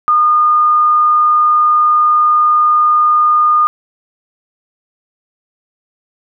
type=tone; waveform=sine; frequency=1220 Hz; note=D#6; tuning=34 cents flat; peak=-7 dBFS; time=0.08-3.67 s; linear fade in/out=0 ms; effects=none